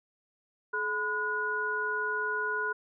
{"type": "tone cluster", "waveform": "sine", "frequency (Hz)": [427.1, 1008, 1451], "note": ["G#4", "B5", "F#6"], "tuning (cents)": [48, 35, -34], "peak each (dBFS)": [-36, -35, -30], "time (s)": [0.73, 2.73], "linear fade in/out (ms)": 10, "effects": []}